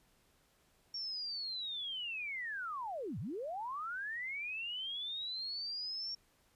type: linear two-way sweep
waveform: sine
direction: down then up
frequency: 5540 to 87.31 to 5540 Hz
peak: -38 dBFS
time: 0.94-6.15 s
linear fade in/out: 5 ms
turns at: 3.19 s
effects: pink hiss -71 dBFS RMS until 6.55 s + resampled to 32000 Hz